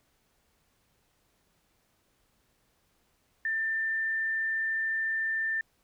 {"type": "tone", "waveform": "sine", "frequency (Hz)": 1787, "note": "A6", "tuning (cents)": 26, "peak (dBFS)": -27, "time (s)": [3.45, 5.61], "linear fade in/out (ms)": 2, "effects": ["pink hiss -71 dBFS RMS until 5.83 s"]}